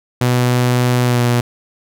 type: tone with pitch glide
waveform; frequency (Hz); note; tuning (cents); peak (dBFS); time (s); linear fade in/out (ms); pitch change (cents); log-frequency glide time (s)
sawtooth; 123.7 to 121.01; B2 to B2; +3 to -35; -8; 0.21-1.41; 5; -38; 1.04-1.21
effects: none